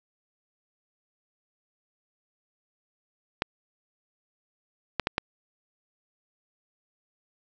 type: clicks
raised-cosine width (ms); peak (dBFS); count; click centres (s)
0.3; -8; 4; 3.421 / 4.997 / 5.071 / 5.181
effects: resampled to 16000 Hz + 8-bit